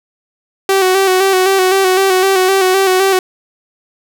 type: tone with vibrato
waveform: sawtooth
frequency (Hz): 379.3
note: F#4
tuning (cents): +43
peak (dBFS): -5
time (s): 0.69-3.19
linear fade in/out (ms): 2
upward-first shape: square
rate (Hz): 3.9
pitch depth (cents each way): 38
effects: none